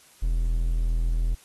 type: tone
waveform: triangle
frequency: 41.2 Hz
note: E1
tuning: in tune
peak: -19 dBFS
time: 0.22-1.35 s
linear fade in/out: 10 ms
effects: white hiss -55 dBFS RMS until 1.44 s + AAC 32 kbps